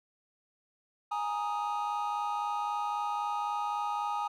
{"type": "chord", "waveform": "triangle", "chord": "Ab suspended second", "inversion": "none", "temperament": "just", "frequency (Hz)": [830.6, 934.4, 1245.9], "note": ["Ab5", "Bb5", "Eb6"], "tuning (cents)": [0, 4, 2], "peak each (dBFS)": [-31, -34, -33], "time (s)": [1.11, 4.28], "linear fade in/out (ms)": 10, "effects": ["tanh soft clip ceiling -21 dBFS"]}